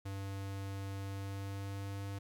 square tone with pitch glide, 98 to 99.2 Hz, G2 to G2, 0 to +21 cents, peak -40 dBFS, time 0.05-2.19 s, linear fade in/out 10 ms, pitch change +21 cents, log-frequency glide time 1.01-2.07 s, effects 13-bit

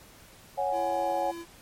sine chord, C# suspended fourth, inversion none, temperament equal, 554.4 / 740 / 830.6 Hz, C#5 / F#5 / G#5, 0 / 0 / 0 cents, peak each -30 dBFS, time 0.57-1.32 s, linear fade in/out 20 ms
square tone, 337.7 Hz, E4, 42 cents sharp, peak -38 dBFS, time 0.71-1.46 s, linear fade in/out 50 ms
effects pink hiss -53 dBFS RMS until 1.61 s + MP3 64 kbps

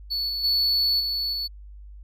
triangle tone with level steps, 4435 Hz, C#8, in tune, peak -23 / -25 / -18 / -23 / -25 dBFS, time 0.1-1.48 s, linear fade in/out 20 ms, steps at 0.28 / 0.43 / 0.99 / 1.32 s, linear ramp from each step 20 ms, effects added 50 Hz sine -40 dBFS peak until 2.03 s

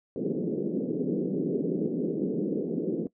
white band-pass noise, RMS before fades -29 dBFS, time 0.16-3.07 s, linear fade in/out 2 ms, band 160 to 450 Hz, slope 48 dB/octave, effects noise-tail reverb RT60 0.1 s tail -19 dB re dry

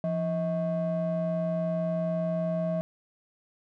triangle ring-modulated tone, 233.1 Hz, A#3, in tune, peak -21 dBFS, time 0.04-2.81 s, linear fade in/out 0 ms, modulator 405 Hz, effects none

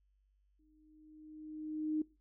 sine tone with exponential growth, 308.6 Hz, D#4, 14 cents flat, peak -30 dBFS, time 0.59-2.02 s, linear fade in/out 5 ms, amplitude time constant 310 ms, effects noise-tail reverb RT60 0.3 s tail -21 dB re dry + added 49 Hz sine -70 dBFS peak until 2.2 s

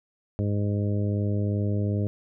harmonic tone, 102.6 Hz, G#2, 21 cents flat, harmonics 1 / 2 / 3 / 4 / 5 / 6, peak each -24 / -30 / -34 / -36 / -38 / -40 dBFS, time 0.39-2.07 s, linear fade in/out 0 ms, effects none

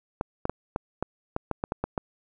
clicks, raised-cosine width 1 ms, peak -13 dBFS, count 11, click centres 0.211 / 0.454 / 0.496 / 0.761 / 1.026 / 1.364 / 1.513 / 1.639 / 1.721 / 1.84 / 1.978 s, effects none

